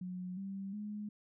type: tone with pitch steps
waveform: sine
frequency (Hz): 182 / 195.06 / 209.1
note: F#3 / G3 / G#3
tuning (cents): -28 / -8 / +12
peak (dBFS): -39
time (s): 0.01-1.09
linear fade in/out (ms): 5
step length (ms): 360
effects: none